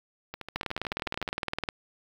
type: two click trains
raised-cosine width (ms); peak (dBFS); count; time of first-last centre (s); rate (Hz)
0.3; -21 / -13; 14 / 23; 0.34-1.289 / 0.56-1.688; 13.7 / 19.5
effects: 7-bit